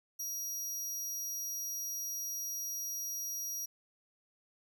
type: tone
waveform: sawtooth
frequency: 5740 Hz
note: F8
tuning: 47 cents sharp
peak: -34 dBFS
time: 0.19-3.66 s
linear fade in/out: 10 ms
effects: none